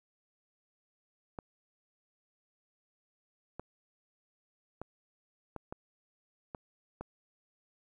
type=clicks; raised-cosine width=1 ms; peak=-26 dBFS; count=7; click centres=1.388 / 3.596 / 4.816 / 5.563 / 5.725 / 6.548 / 7.01 s; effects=11-bit